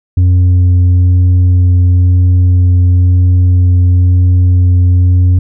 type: tone with tanh clipping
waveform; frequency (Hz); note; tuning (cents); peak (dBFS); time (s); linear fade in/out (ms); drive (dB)
triangle; 89.9; F#2; -49; -5; 0.17-5.39; 5; 8
effects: none